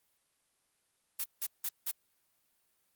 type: noise bursts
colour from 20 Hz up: blue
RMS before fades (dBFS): -34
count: 4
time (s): 1.19-1.916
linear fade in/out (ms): 10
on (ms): 54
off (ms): 170
effects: white hiss -75 dBFS RMS until 2.95 s + Opus 32 kbps